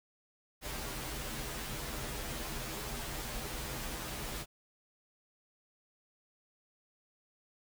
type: noise with comb filter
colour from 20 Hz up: pink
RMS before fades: -40 dBFS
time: 0.61-4.46 s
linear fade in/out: 50 ms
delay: 11 ms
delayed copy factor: -0.95
effects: none